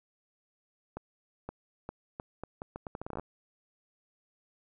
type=accelerating click train; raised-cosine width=1 ms; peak=-24 dBFS; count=17; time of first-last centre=0.97-3.196 s; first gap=520 ms; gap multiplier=0.77; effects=none